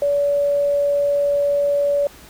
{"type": "tone", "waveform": "sine", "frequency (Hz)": 572, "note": "D5", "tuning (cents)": -46, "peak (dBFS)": -15, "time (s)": [0.02, 2.07], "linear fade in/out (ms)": 2, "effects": ["pink hiss -44 dBFS RMS until 2.29 s"]}